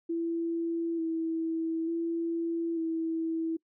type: tone with vibrato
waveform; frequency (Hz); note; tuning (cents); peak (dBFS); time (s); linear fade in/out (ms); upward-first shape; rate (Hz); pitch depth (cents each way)
sine; 330; E4; +2; -28; 0.09-3.57; 10; square; 0.56; 21
effects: noise-tail reverb RT60 0.1 s tail -24 dB re dry